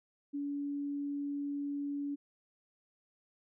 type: tone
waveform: sine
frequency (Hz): 285.2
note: C#4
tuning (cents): +49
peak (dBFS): -34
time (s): 0.33-2.16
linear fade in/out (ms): 20
effects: none